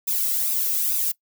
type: noise with flanger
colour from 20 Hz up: violet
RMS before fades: -23 dBFS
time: 0.07-1.12 s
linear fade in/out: 10 ms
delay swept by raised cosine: 0.8 to 1.56 ms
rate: 2.3 Hz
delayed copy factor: +0.7
effects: noise-tail reverb RT60 0.1 s tail -21 dB re dry